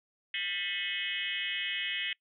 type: tone with frequency modulation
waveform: sine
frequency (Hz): 2553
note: D#7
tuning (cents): +44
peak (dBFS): -31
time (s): 0.34-2.13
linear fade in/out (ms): 2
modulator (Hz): 192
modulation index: 3.8
effects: noise-tail reverb RT60 0.1 s tail -24 dB re dry